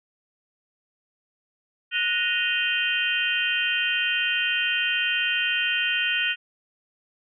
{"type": "tone cluster", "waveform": "sine", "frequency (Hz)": [1465, 1863, 2496, 2782, 3121], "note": ["F#6", "A#6", "D#7", "F7", "G7"], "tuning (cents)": [-18, -2, 5, -7, -8], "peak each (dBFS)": -28, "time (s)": [1.91, 6.36], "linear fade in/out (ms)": 50, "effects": []}